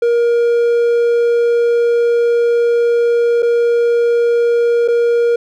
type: tone with dropouts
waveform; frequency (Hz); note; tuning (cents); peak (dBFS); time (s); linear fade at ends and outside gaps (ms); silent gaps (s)
triangle; 471.9; A#4; +21; -8; 0.02-5.36; 5; 3.423-3.428 / 4.878-4.883
effects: none